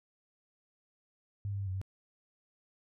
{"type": "tone with pitch steps", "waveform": "sine", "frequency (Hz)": [100.9, 99.4, 98.8, 93.3, 95.9], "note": ["G#2", "G2", "G2", "F#2", "G2"], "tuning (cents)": [-49, 25, 14, 15, -37], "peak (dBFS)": -33, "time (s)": [1.45, 1.815], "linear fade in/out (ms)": 0, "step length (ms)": 73, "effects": []}